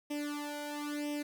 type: tone with flanger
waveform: sawtooth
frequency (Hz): 293.7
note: D4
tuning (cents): 0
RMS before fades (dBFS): -38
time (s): 0.1-1.23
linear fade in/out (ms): 10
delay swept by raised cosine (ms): 0.35 to 1.34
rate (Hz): 1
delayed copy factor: +0.95
effects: 10-bit